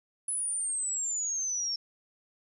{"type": "exponential sweep", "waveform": "sine", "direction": "down", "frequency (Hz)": [10260, 5420], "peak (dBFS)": -29, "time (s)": [0.28, 1.76], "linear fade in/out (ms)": 5, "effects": []}